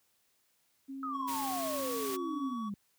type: tone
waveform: sine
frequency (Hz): 270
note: C#4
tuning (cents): -45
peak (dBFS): -39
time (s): 0.88-2.54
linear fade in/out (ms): 20
type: exponential sweep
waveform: sine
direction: down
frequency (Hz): 1297 to 195.7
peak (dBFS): -35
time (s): 1.03-2.74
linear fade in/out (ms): 2
type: tone with pitch glide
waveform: triangle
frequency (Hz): 1097 to 1129.1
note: C#6 to C#6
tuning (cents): -18 to +32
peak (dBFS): -38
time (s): 1.13-2.7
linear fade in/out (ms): 20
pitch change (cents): +50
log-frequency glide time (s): 1.74-1.95
type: noise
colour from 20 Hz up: white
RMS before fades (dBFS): -41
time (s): 1.27-2.17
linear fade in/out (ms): 20
effects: white hiss -73 dBFS RMS until 2.98 s + high-pass 60 Hz 12 dB/octave